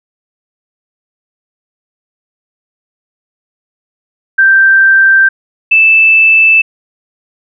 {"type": "tone pair in turn", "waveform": "sine", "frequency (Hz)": [1568, 2637], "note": ["G6", "E7"], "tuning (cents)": [0, 0], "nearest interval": "major sixth", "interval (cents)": 900, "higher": "second", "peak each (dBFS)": -3, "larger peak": "neither", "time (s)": [[4.38, 5.29], [5.71, 6.62]], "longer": "neither", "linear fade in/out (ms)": 10, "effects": []}